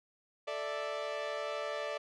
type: chord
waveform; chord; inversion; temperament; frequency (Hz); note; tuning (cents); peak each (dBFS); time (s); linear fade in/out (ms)
sawtooth; A suspended fourth; none; equal; 440 / 587.3 / 659.3; A4 / D5 / E5; 0 / 0 / 0; -39 / -33 / -38; 0.47-1.98; 10
effects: low-pass 4000 Hz 12 dB/octave